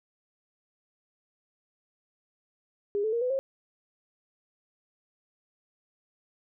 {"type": "tone with pitch steps", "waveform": "sine", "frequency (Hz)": [407.4, 436.6, 468, 501.6, 537.6], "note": ["G#4", "A4", "A#4", "B4", "C5"], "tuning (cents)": [-33, -13, 7, 27, 47], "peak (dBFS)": -25, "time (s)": [2.95, 3.39], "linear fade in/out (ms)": 0, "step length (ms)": 88, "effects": []}